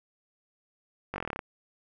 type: slowing click train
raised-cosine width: 0.5 ms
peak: -18 dBFS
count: 11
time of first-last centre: 1.14-1.392 s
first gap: 20 ms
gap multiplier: 1.05
effects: none